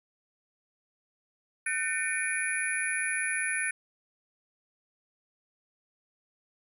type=tone cluster; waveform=sine; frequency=1513 / 1808 / 2255 / 2425 / 10300 Hz; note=F#6 / A6 / C#7 / D#7 / E9; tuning=+38 / +47 / +29 / -45 / -41 cents; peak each=-33 / -33 / -36 / -36 / -34 dBFS; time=1.66-3.71 s; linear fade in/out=5 ms; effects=10-bit